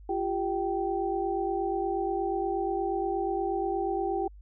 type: tone cluster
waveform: sine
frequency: 346.4 / 394.8 / 778 Hz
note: F4 / G4 / G5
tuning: -14 / +12 / -13 cents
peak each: -31 dBFS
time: 0.09-4.28 s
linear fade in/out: 5 ms
effects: added 50 Hz sine -46 dBFS peak until 4.41 s